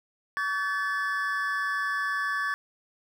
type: tone cluster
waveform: triangle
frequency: 1136 / 1538 / 1734 Hz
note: C#6 / G6 / A6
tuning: +42 / -33 / -26 cents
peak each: -29 / -33 / -27 dBFS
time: 0.37-2.54 s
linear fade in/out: 0 ms
effects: none